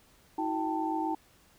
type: tone cluster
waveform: sine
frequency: 319.3 / 367.2 / 781 / 887 Hz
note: D#4 / F#4 / G5 / A5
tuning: +45 / -13 / -7 / +14 cents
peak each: -32 / -40 / -35 / -33 dBFS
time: 0.38-1.15 s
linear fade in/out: 5 ms
effects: pink hiss -62 dBFS RMS until 1.58 s